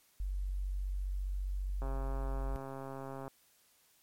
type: tone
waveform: sine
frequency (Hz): 47.4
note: F#1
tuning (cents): +43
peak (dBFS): -33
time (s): 0.2-2.56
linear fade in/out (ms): 0
type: click train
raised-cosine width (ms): 1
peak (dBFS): -30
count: 198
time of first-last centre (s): 1.82-3.279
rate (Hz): 135
effects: white hiss -68 dBFS RMS until 4.02 s + MP3 64 kbps